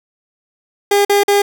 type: tone bursts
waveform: 30% pulse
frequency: 405 Hz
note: G#4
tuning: 43 cents flat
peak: -7 dBFS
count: 3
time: 0.91-1.42 s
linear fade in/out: 5 ms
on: 140 ms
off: 45 ms
effects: none